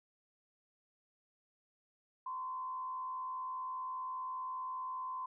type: tone with frequency modulation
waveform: sine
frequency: 1030 Hz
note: C6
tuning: 28 cents flat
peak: -38 dBFS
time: 2.26-5.26 s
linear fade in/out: 5 ms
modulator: 75 Hz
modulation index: 0.48
effects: none